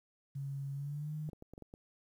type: tone with pitch glide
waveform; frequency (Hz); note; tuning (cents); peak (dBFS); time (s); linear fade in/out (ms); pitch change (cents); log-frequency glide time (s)
sine; 138.59 to 152.89; C#3 to D#3; 0 to -30; -37; 0.35-1.3; 10; +170; 0.73-1.14
type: clicks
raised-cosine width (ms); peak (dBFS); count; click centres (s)
2; -36; 7; 1.29 / 1.332 / 1.424 / 1.536 / 1.579 / 1.623 / 1.739
effects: 11-bit